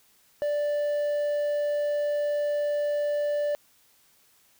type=tone with quantisation; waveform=triangle; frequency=587.3 Hz; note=D5; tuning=in tune; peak=-22 dBFS; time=0.42-3.55 s; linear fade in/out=0 ms; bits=8; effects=white hiss -62 dBFS RMS until 4.59 s